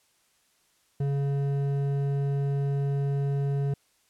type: tone with hard clipping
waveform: triangle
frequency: 140 Hz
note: C#3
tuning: 18 cents sharp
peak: -26 dBFS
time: 1-3.74 s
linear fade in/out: 5 ms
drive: 12 dB
effects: white hiss -67 dBFS RMS until 4.09 s + low-pass 11000 Hz 12 dB/octave